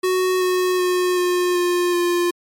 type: tone with pitch steps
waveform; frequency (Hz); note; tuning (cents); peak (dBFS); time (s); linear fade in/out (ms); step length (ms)
square; 370 / 366 / 362 / 358 / 354.1 / 350.2; F#4 / F#4 / F#4 / F4 / F4 / F4; 0 / -19 / -38 / +43 / +24 / +5; -17; 0.03-2.31; 10; 380
effects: MP3 64 kbps